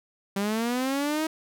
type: linear sweep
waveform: sawtooth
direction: up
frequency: 194.5 to 320 Hz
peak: -21 dBFS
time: 0.36-1.27 s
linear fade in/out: 5 ms
effects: none

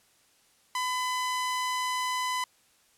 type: tone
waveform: sawtooth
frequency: 1006 Hz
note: B5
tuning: 32 cents sharp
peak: -24 dBFS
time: 0.75-2.44 s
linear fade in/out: 2 ms
effects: white hiss -64 dBFS RMS until 2.97 s + low-pass 11000 Hz 12 dB/octave

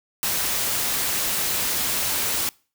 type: noise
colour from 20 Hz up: white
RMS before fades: -24 dBFS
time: 0.23-2.49 s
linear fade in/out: 0 ms
effects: noise-tail reverb RT60 0.4 s tail -25 dB re dry

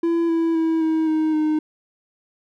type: tone with pitch steps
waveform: triangle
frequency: 335.9 / 330.1 / 324.5 / 318.9 / 313.4 / 308 Hz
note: E4 / E4 / E4 / D#4 / D#4 / D#4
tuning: +33 / +2 / -27 / +43 / +13 / -17 cents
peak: -15 dBFS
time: 0.03-1.59 s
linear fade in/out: 5 ms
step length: 260 ms
effects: none

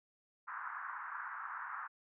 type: band-pass noise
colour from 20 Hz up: white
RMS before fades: -44 dBFS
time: 0.47-1.88 s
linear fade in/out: 20 ms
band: 960 to 1600 Hz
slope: 48 dB/octave
effects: none

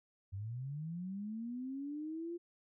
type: linear sweep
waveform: sine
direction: up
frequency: 92.5 to 349.2 Hz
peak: -39 dBFS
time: 0.32-2.38 s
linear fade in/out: 20 ms
effects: none

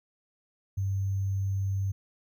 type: tone with sample-and-hold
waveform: sine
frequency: 97.3 Hz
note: G2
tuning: 12 cents flat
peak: -26 dBFS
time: 0.77-1.92 s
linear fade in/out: 10 ms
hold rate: 6300 Hz
effects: none

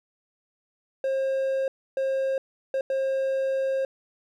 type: tone bursts at uneven times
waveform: triangle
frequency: 535 Hz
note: C5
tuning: 38 cents sharp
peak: -21 dBFS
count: 4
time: 1.04-1.68 / 1.97-2.38 / 2.74-2.81 / 2.9-3.85 s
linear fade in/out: 2 ms
effects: none

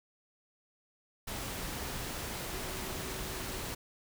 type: tone in noise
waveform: sine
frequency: 376.5 Hz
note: F#4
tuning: 30 cents sharp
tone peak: -47 dBFS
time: 2.51-3.59 s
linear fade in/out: 10 ms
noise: pink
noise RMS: -39 dBFS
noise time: 1.27-3.75 s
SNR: -11 dB
effects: none

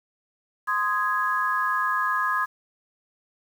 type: chord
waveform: sine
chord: Ab major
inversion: first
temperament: just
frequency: 1038.3 / 1245.9 / 1661.2 Hz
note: C6 / Eb6 / Ab6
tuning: -14 / +2 / 0 cents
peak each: -26 dBFS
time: 0.67-2.46 s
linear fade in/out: 20 ms
effects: 8-bit

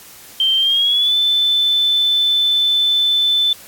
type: tone with pitch glide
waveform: sine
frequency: 3136 to 3520 Hz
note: G7 to A7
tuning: 0 to 0 cents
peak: -12 dBFS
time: 0.4-3.53 s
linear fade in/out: 2 ms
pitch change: +200 cents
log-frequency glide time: 0.58-1.16 s
effects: white hiss -40 dBFS RMS until 3.67 s + AAC 64 kbps

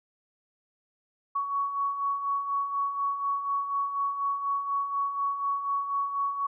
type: beating tone pair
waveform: sine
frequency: 1116 / 1120.1 Hz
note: C#6 / C#6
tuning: +11 / +18 cents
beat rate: 4.1 Hz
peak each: -35 / -27 dBFS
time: 1.35-6.47 s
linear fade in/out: 10 ms
effects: none

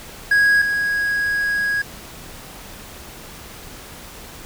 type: tone pair in turn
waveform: triangle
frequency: 1653 / 1653 Hz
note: G#6 / G#6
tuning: -9 / -9 cents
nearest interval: unison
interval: 0 cents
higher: neither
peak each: -10 / -16 dBFS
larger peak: first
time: 0.31-0.62 / 0.62-1.82 s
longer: second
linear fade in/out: 5 ms
effects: pink hiss -38 dBFS RMS until 4.45 s

